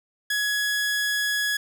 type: tone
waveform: sawtooth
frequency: 1680 Hz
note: G#6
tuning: 19 cents sharp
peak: -19 dBFS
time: 0.3-1.57 s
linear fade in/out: 5 ms
effects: none